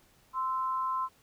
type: tone pair together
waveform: sine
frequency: 1039 / 1318.5 Hz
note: C6 / E6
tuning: -12 / 0 cents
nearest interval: major third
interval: 412 cents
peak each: -29 / -37 dBFS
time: 0.33-1.09 s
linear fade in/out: 50 ms
effects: pink hiss -64 dBFS RMS until 1.22 s